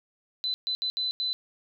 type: tone bursts at uneven times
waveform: sine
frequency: 4017 Hz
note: B7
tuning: 29 cents sharp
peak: -26 dBFS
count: 5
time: 0.44-0.54 / 0.67-0.75 / 0.82-0.9 / 0.97-1.11 / 1.2-1.33 s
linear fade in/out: 0 ms
effects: none